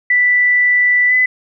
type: tone with pitch glide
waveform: sine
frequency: 1975.5 to 2008 Hz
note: B6 to B6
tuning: 0 to +28 cents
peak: -9 dBFS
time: 0.1-1.26 s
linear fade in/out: 5 ms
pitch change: +28 cents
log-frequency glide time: 1.08-1.13 s
effects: none